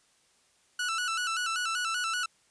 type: tone with vibrato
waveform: sawtooth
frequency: 1396.9 Hz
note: F6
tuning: in tune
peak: -25 dBFS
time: 0.79-2.26 s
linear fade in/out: 5 ms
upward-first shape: square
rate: 5.2 Hz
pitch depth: 85 cents each way
effects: white hiss -66 dBFS RMS until 2.5 s + resampled to 22050 Hz